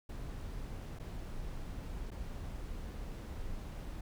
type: noise with dropouts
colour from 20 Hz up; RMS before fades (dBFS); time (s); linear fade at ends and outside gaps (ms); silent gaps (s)
brown; -42; 0.09-4.01; 5; 0.989-0.997 / 2.106-2.115
effects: none